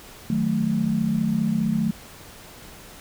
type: chord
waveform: sine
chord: D# diminished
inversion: none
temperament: equal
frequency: 155.56 / 185 / 220 Hz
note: D#3 / F#3 / A3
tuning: 0 / 0 / 0 cents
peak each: -27 / -25 / -22 dBFS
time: 0.3-1.91 s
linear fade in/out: 2 ms
effects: pink hiss -44 dBFS RMS until 3 s